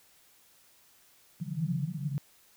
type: band-pass noise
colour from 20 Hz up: pink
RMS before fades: -33 dBFS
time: 1.4-2.18 s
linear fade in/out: 0 ms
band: 140 to 180 Hz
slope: 96 dB/octave
effects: white hiss -62 dBFS RMS until 2.56 s